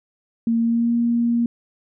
sine tone with pitch glide, 230 to 235.5 Hz, A#3 to A#3, -23 to +18 cents, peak -16 dBFS, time 0.47-1.46 s, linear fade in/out 2 ms, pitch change +41 cents, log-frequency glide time 0.59-0.93 s, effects none

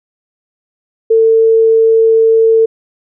sine tone, 448.9 Hz, A4, 35 cents sharp, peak -5 dBFS, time 1.1-2.66 s, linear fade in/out 10 ms, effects none

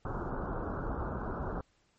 pink low-pass noise, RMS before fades -36 dBFS, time 0.05-1.61 s, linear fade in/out 2 ms, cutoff 1500 Hz, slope 96 dB/octave, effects pink hiss -71 dBFS RMS until 1.98 s + MP3 32 kbps

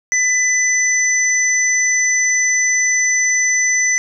sine tone pair together, 2000 / 6021 Hz, B6 / F#8, +21 / +29 cents, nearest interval octave + perfect fifth, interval 1908 cents, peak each -15 / -16 dBFS, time 0.12-3.98 s, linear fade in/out 0 ms, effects none

